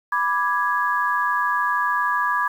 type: chord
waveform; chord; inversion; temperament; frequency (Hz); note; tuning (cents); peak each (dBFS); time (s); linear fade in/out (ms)
sine; G# diminished; first; equal; 987.8 / 1174.7 / 1661.2; B5 / D6 / G#6; 0 / 0 / 0; -23; 0.12-2.48; 5
effects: 8-bit